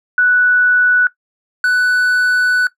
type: tone pair in turn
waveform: sine / triangle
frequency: 1480 / 1488.6 Hz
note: F#6 / F#6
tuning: 0 / +10 cents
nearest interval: unison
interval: 10 cents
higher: second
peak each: -8 dBFS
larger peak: neither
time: 0.18-1.07 / 1.64-2.67 s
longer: second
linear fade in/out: 2 ms
effects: noise-tail reverb RT60 0.1 s tail -17 dB re dry